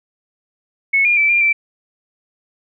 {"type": "tone with pitch steps", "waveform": "sine", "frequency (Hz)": [2200, 2414, 2321, 2395, 2335], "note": ["C#7", "D7", "D7", "D7", "D7"], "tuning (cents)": [-14, 47, -21, 33, -11], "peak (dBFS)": -11, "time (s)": [0.93, 1.53], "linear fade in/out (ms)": 10, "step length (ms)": 120, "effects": []}